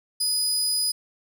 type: tone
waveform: 25% pulse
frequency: 4970 Hz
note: D#8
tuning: 3 cents flat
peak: -17 dBFS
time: 0.2-0.92 s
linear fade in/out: 10 ms
effects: none